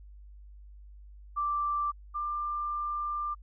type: tone pair in turn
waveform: sine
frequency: 1174.7 / 1189.7 Hz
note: D6 / D6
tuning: 0 / +22 cents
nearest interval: unison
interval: 22 cents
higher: second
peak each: -27 / -30 dBFS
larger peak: first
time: 1.36-1.92 / 2.14-3.35 s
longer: second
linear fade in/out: 20 ms
effects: added 50 Hz sine -47 dBFS peak until 3.42 s